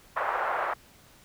white band-pass noise, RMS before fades -29 dBFS, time 0.16-0.74 s, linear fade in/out 10 ms, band 570 to 1400 Hz, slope 24 dB/octave, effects pink hiss -56 dBFS RMS until 1.24 s

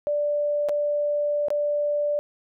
sine tone with dropouts, 587 Hz, D5, 1 cent flat, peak -21 dBFS, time 0.07-2.19 s, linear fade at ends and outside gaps 0 ms, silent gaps 0.687-0.693 / 1.484-1.504 s, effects none

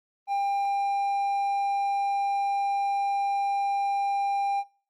triangle tone, 798 Hz, G5, 31 cents sharp, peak -22 dBFS, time 0.27-4.64 s, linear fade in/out 50 ms, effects noise-tail reverb RT60 0.4 s tail -21 dB re dry + Opus 24 kbps

